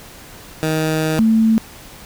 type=tone pair in turn; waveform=15% pulse / sine; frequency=157.3 / 222.5 Hz; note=D#3 / A3; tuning=+19 / +20 cents; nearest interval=tritone; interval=601 cents; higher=second; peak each=-10 dBFS; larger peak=neither; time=0.63-1.19 / 1.19-1.58 s; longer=first; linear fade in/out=0 ms; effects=pink hiss -39 dBFS RMS until 2.05 s